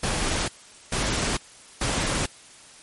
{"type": "noise bursts", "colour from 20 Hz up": "pink", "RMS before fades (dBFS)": -25, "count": 3, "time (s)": [0.03, 2.26], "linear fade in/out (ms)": 5, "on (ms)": 450, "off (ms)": 440, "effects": ["white hiss -48 dBFS RMS until 2.82 s", "MP3 48 kbps"]}